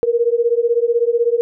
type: beating tone pair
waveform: sine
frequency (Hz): 463.2 / 479.2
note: A#4 / A#4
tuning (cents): -11 / +48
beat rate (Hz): 16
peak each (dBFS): -16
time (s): 0.03-1.41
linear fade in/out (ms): 0
effects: none